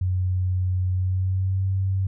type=tone with pitch glide; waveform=sine; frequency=91.9 to 95.69 Hz; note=F#2 to G2; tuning=-11 to -41 cents; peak=-20 dBFS; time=0.01-2.07 s; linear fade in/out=5 ms; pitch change=+70 cents; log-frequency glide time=0.91-1.65 s; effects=none